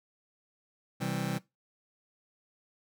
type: chord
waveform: sawtooth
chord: C major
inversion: none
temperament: just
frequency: 130.81 / 163.52 / 196.22 Hz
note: C3 / E3 / G3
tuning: 0 / -14 / +2 cents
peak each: -31 dBFS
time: 1-1.39 s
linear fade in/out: 20 ms
effects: noise-tail reverb RT60 0.2 s tail -19 dB re dry